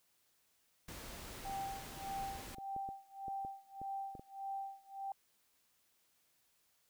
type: noise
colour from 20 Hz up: pink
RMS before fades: -49 dBFS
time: 0.88-2.55 s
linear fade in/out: 5 ms
type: tone with tremolo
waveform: sine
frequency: 784 Hz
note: G5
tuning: in tune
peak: -38 dBFS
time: 1.45-5.12 s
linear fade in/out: 2 ms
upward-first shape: sine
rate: 1.7 Hz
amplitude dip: 95%
type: clicks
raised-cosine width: 2 ms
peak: -37 dBFS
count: 9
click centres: 1.496 / 2.584 / 2.764 / 2.889 / 3.282 / 3.449 / 3.816 / 4.152 / 4.195 s
effects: white hiss -75 dBFS RMS until 6.89 s